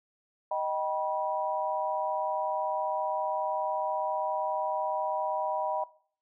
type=chord; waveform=sine; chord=Eb augmented; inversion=none; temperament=just; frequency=622.3 / 777.8 / 972.3 Hz; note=Eb5 / G5 / B5; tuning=0 / -14 / -27 cents; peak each=-32 / -33 / -32 dBFS; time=0.51-5.84 s; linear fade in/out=5 ms; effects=noise-tail reverb RT60 0.5 s tail -20 dB re dry